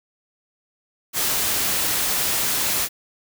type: noise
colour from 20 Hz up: white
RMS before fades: -22 dBFS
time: 1.13-2.89 s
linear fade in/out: 50 ms
effects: none